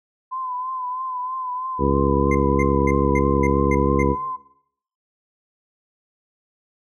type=tone with vibrato; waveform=sine; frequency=1019 Hz; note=C6; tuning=46 cents flat; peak=-25 dBFS; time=0.31-4.37 s; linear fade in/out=20 ms; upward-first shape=triangle; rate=3.1 Hz; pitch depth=55 cents each way
type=harmonic tone; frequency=69.3 Hz; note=C#2; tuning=in tune; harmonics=1 / 2 / 3 / 4 / 5 / 6 / 7; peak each=-24 / -24 / -24 / -24 / -24 / -24 / -24 dBFS; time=1.78-4.16 s; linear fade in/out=50 ms
type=tone bursts; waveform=triangle; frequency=2093 Hz; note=C7; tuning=in tune; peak=-23 dBFS; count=7; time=2.31-4.03 s; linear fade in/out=5 ms; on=40 ms; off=240 ms
effects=noise-tail reverb RT60 0.7 s tail -17 dB re dry